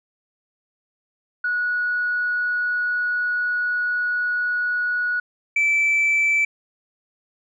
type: tone pair in turn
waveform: sine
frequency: 1462 / 2321 Hz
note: F#6 / D7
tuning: -21 / -21 cents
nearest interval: minor sixth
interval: 800 cents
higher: second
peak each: -19 / -14 dBFS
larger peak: second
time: 1.44-5.2 / 5.56-6.45 s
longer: first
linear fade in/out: 5 ms
effects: tanh soft clip ceiling -14 dBFS